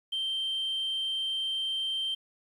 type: tone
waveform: sine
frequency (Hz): 3136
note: G7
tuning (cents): 0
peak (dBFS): -27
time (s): 0.12-2.15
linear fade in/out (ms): 10
effects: tanh soft clip ceiling -26 dBFS + 10-bit